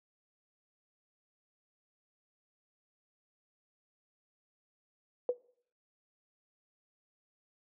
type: tone with exponential decay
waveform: sine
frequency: 493.9 Hz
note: B4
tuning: in tune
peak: -22 dBFS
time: 5.29-5.38 s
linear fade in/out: 1 ms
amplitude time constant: 18 ms
effects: noise-tail reverb RT60 0.6 s tail -23 dB re dry + high-pass 300 Hz 12 dB/octave